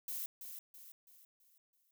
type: noise with echo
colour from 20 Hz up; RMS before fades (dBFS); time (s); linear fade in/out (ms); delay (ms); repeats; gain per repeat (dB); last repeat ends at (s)
violet; -41; 0.08-0.26; 2; 330; 5; -7; 1.91
effects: none